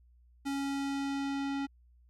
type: tone with low-pass filter sweep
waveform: square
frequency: 277.2 Hz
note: C#4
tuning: in tune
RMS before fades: -34 dBFS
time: 0.45-1.67 s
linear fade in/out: 20 ms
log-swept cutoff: 11000 to 3800 Hz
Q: 0.73
effects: added 60 Hz sine -59 dBFS peak until 2.09 s